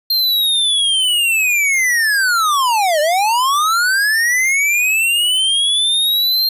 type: linear two-way sweep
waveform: square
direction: down then up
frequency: 4209 to 582 to 4209 Hz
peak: -13 dBFS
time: 0.1-6.49 s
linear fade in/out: 5 ms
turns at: 3 s
effects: resampled to 32000 Hz + 9-bit